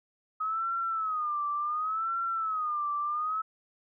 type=tone with vibrato; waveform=sine; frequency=1262 Hz; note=D#6; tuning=24 cents sharp; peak=-28 dBFS; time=0.4-3.42 s; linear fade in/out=10 ms; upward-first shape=sine; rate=0.69 Hz; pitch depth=130 cents each way; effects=none